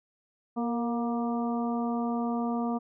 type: harmonic tone with a mistuned harmonic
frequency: 236.7 Hz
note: A#3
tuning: 27 cents sharp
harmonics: 1 / 2 / 3 / 4 / 5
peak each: -28 / -37 / -35 / -40 / -40 dBFS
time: 0.56-2.79 s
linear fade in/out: 20 ms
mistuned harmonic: 2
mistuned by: -34 cents
effects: none